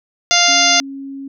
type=harmonic tone; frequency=698.5 Hz; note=F5; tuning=in tune; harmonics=1 / 2 / 3 / 4 / 5 / 6 / 7 / 8 / 9; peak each=-18 / -20 / -18 / -19 / -18 / -22 / -17 / -22 / -17 dBFS; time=0.31-0.8 s; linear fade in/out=0 ms
type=tone with pitch glide; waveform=sine; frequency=277.2 to 273.7 Hz; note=C#4 to C#4; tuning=0 to -22 cents; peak=-26 dBFS; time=0.48-1.28 s; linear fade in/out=5 ms; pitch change=-22 cents; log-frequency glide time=0.65-0.72 s
effects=none